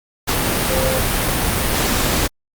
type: tone in noise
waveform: sine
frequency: 524 Hz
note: C5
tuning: 2 cents sharp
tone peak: -20 dBFS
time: 0.69-0.99 s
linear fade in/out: 20 ms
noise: pink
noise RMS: -18 dBFS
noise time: 0.27-2.28 s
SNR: -5 dB
effects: Opus 48 kbps